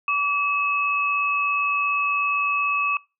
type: tone pair together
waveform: sine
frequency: 1149.2 / 2584 Hz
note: D6 / E7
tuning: -38 / -35 cents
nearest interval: octave + major second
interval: 1403 cents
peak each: -22 dBFS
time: 0.08-2.97 s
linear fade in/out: 2 ms
effects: noise-tail reverb RT60 0.3 s tail -26 dB re dry